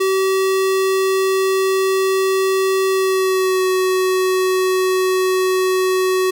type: tone with pitch glide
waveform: square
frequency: 382.4 to 373 Hz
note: G4 to F#4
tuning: -43 to +14 cents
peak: -15 dBFS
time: 0-6.31 s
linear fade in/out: 10 ms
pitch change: -43 cents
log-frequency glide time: 2.89-3.66 s
effects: none